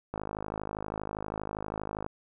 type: click train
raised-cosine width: 1 ms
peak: -20 dBFS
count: 102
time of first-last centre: 0.14-2.064 s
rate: 52.5 Hz
effects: none